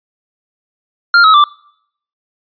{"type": "tone with pitch steps", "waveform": "square", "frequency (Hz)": [1396.9, 1281, 1174.6], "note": ["F6", "E6", "D6"], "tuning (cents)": [0, -50, 0], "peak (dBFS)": -5, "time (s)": [1.14, 1.44], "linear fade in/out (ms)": 2, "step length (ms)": 100, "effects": ["noise-tail reverb RT60 0.7 s tail -25 dB re dry", "resampled to 11025 Hz"]}